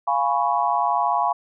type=chord; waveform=sine; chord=C# dominant seventh; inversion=first; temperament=equal; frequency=698.5 / 830.6 / 987.8 / 1108.7 Hz; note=E#5 / G#5 / B5 / C#6; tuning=0 / 0 / 0 / 0 cents; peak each=-24 / -23 / -23 / -25 dBFS; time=0.07-1.33 s; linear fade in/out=10 ms; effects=none